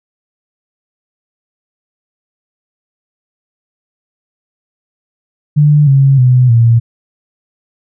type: tone with pitch steps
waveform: sine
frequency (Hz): 148.2 / 136.69 / 126.07 / 116.28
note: D3 / C#3 / B2 / A#2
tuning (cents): +16 / -24 / +36 / -4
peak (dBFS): -4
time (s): 5.56-6.8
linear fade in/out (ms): 20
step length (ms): 310
effects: none